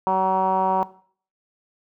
10% pulse tone with low-pass filter, 189 Hz, F#3, 37 cents sharp, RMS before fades -20 dBFS, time 0.07-0.83 s, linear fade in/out 0 ms, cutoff 940 Hz, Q 5.6, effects noise-tail reverb RT60 0.5 s tail -18 dB re dry

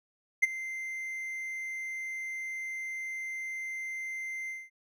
triangle tone with ADSR envelope, 2083 Hz, C7, 8 cents flat, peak -16 dBFS, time 0.42-4.7 s, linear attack 15 ms, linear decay 22 ms, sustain -17 dB, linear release 210 ms, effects none

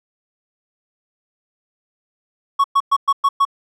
triangle tone bursts, 1110 Hz, C#6, 2 cents sharp, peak -9 dBFS, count 6, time 2.59-3.452 s, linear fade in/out 10 ms, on 52 ms, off 110 ms, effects none

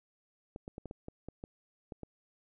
clicks, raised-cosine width 2 ms, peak -29 dBFS, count 10, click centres 0.561 / 0.679 / 0.781 / 0.857 / 0.911 / 1.084 / 1.286 / 1.439 / 1.922 / 2.033 s, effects none

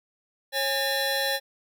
square tone cluster, 546 / 825 / 1809 / 3400 / 4048 Hz, C#5 / G#5 / A6 / G#7 / B7, -26 / -12 / +48 / +40 / +42 cents, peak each -30 / -34 / -30 / -34 / -31 dBFS, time 0.52-1.4 s, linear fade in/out 50 ms, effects none

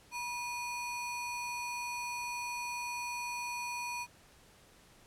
square ring-modulated tone, 1717 Hz, A6, 43 cents flat, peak -34 dBFS, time 0.11-4.07 s, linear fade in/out 50 ms, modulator 750 Hz, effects pink hiss -61 dBFS RMS until 5.06 s + low-pass 12000 Hz 12 dB/octave

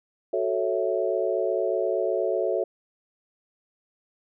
sine chord, F# minor seventh, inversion none, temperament equal with one note detuned, 371.7 / 440 / 554.4 / 659.3 Hz, F#4 / A4 / C#5 / E5, +8 / 0 / 0 / 0 cents, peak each -28 dBFS, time 0.33-2.64 s, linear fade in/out 5 ms, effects none

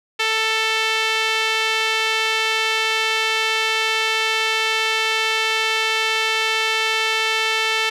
sawtooth tone with band-pass filter, 442.3 Hz, A4, 9 cents sharp, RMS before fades -20 dBFS, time 0.19-7.9 s, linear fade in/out 10 ms, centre 2800 Hz, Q 1.5, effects none

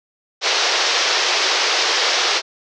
white band-pass noise, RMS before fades -18 dBFS, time 0.41-2.42 s, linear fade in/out 50 ms, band 360 to 5800 Hz, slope 48 dB/octave, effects none

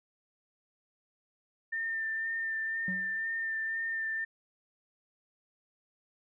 sine tone with vibrato, 1800 Hz, A6, 39 cents sharp, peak -31 dBFS, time 1.72-4.25 s, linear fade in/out 10 ms, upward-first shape sine, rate 2 Hz, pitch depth 17 cents each way
triangle tone with exponential decay, 186.1 Hz, F#3, 10 cents sharp, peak -30 dBFS, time 2.88-3.23 s, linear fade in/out 2 ms, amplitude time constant 75 ms
effects none

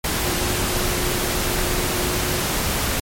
sine tone in noise, 360 Hz, F#4, 47 cents flat, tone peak -29 dBFS, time 0.23-2.41 s, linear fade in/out 5 ms, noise pink, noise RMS -22 dBFS, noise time 0.04-3 s, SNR -10 dB, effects MP3 64 kbps

